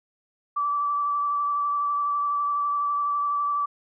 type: tone with vibrato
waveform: sine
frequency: 1159 Hz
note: D6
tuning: 23 cents flat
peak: -22 dBFS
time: 0.56-3.66 s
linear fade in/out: 10 ms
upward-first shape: sine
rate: 12 Hz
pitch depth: 14 cents each way
effects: none